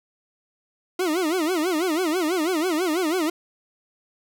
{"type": "tone with vibrato", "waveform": "40% pulse", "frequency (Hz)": 338, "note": "E4", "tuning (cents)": 43, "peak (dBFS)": -20, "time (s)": [0.99, 3.3], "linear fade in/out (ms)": 5, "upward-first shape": "sine", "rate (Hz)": 6.1, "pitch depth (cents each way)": 200, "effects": []}